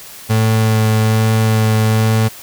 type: tone with vibrato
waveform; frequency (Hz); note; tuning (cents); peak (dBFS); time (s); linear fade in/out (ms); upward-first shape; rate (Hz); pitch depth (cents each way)
35% pulse; 110; A2; 0; -9; 0.29-2.29; 20; sine; 1.2; 11
effects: white hiss -35 dBFS RMS until 2.42 s